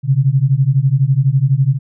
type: beating tone pair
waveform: sine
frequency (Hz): 129.3 / 141.3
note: C3 / C#3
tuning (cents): -20 / +34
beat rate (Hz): 12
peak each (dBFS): -13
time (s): 0.03-1.79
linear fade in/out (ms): 50
effects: none